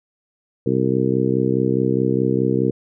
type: harmonic tone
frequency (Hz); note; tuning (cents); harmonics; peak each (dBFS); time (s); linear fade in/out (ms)
64.8; C2; -16; 2 / 3 / 4 / 5 / 6 / 7; -23 / -23 / -23 / -23 / -23 / -23; 0.66-2.71; 5
effects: none